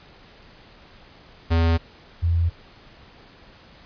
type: tone pair in turn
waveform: square / sine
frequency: 82.9 / 84.59 Hz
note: E2 / E2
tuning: +10 / +45 cents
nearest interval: unison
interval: 35 cents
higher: second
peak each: -17 dBFS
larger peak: neither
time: 1.5-1.78 / 2.22-2.5 s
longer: neither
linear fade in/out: 20 ms
effects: pink hiss -49 dBFS RMS until 3.85 s + resampled to 11025 Hz